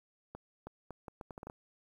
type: accelerating click train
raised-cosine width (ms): 1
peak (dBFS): -30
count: 10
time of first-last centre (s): 0.35-1.499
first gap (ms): 320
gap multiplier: 0.74
effects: 10-bit